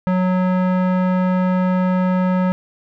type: tone with low-pass filter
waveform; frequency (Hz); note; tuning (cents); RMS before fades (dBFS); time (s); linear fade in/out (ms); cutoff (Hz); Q
square; 183.9; F#3; -10; -17; 0.07-2.52; 0; 1400; 1.1
effects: none